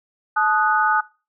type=chord; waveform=sine; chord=D# diminished; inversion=second; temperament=equal with one note detuned; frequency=865.4 / 1244.5 / 1480 Hz; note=A5 / D#6 / F#6; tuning=-29 / 0 / 0 cents; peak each=-20 dBFS; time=0.36-1.01 s; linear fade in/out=10 ms; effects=noise-tail reverb RT60 0.3 s tail -20 dB re dry